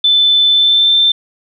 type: tone with pitch glide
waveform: sine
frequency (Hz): 3520 to 3561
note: A7 to A7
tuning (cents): 0 to +20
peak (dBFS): -7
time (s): 0.04-1.12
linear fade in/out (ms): 5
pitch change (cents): +20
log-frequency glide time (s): 0.5-0.95
effects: none